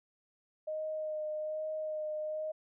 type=tone with vibrato; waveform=sine; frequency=618 Hz; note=D#5; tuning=12 cents flat; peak=-34 dBFS; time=0.67-2.52 s; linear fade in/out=10 ms; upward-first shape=sine; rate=1.2 Hz; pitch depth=16 cents each way; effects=none